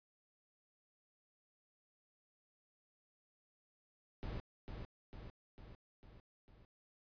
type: noise with echo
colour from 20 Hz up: brown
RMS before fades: -43 dBFS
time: 4.23-4.4 s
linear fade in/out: 0 ms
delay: 450 ms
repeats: 5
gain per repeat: -4 dB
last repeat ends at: 6.65 s
effects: resampled to 11025 Hz